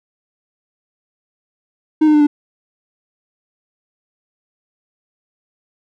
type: tone with pitch steps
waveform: triangle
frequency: 310 / 304.3 / 298.7 / 293.3 Hz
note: D#4 / D#4 / D4 / D4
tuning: -6 / -38 / +29 / -2 cents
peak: -6 dBFS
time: 2.01-2.27 s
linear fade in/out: 10 ms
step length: 65 ms
effects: none